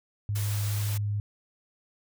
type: tone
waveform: sine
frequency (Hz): 103.3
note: G#2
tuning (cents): -9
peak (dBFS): -26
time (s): 0.29-1.2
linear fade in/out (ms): 0
type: high-pass noise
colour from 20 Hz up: white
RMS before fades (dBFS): -38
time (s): 0.35-0.98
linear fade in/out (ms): 10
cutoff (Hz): 300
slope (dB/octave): 24
type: clicks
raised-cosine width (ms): 0.3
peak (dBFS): -28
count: 2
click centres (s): 0.546 / 0.57
effects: none